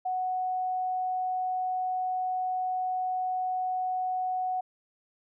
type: tone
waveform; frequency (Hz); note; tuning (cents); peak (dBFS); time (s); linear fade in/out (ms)
sine; 740; F#5; 0; -27; 0.05-4.61; 10
effects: none